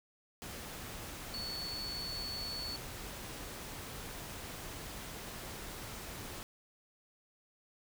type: tone in noise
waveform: sine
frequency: 4435 Hz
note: C#8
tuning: in tune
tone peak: -39 dBFS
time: 1.34-2.76 s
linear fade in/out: 0 ms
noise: pink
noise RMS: -45 dBFS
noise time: 0.42-6.43 s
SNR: +3 dB
effects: none